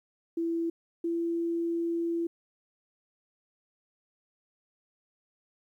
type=tone pair in turn; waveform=sine; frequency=333.4 / 336.9 Hz; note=E4 / E4; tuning=+20 / +38 cents; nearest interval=unison; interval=18 cents; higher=second; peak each=-27 dBFS; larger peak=neither; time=0.37-0.7 / 1.04-2.27 s; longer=second; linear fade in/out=5 ms; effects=11-bit